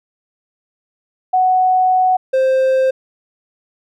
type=tone pair in turn; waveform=sine / triangle; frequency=742 / 524.7 Hz; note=F#5 / C5; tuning=+5 / +5 cents; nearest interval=tritone; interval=600 cents; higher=first; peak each=-10 / -9 dBFS; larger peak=second; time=1.33-2.17 / 2.33-2.91 s; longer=first; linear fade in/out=10 ms; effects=none